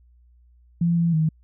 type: tone with pitch steps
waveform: sine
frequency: 170.3 / 168.8 / 157.7 Hz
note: F3 / E3 / D#3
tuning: -43 / +41 / +24 cents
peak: -17 dBFS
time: 0.81-1.29 s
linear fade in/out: 5 ms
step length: 160 ms
effects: added 60 Hz sine -52 dBFS peak until 1.43 s